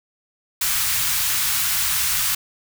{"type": "band-stop noise", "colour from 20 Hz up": "white", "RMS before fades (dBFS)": -21, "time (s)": [0.61, 2.35], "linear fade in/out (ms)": 5, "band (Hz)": [150, 1000], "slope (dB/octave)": 24, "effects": []}